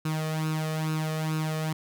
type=tone with flanger; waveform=sawtooth; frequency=156.8 Hz; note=D#3; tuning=14 cents sharp; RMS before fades=-29 dBFS; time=0.05-1.73 s; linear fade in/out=5 ms; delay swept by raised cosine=0.75 to 1.68 ms; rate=2.3 Hz; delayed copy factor=+0.65; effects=none